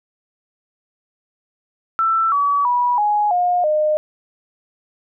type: tone with pitch steps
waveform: sine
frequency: 1332 / 1139.7 / 975.1 / 834.3 / 713.8 / 610.7 Hz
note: E6 / C#6 / B5 / G#5 / F5 / D#5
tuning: +18 / +48 / -22 / +8 / +38 / -32 cents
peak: -14 dBFS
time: 1.99-3.97 s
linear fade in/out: 0 ms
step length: 330 ms
effects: none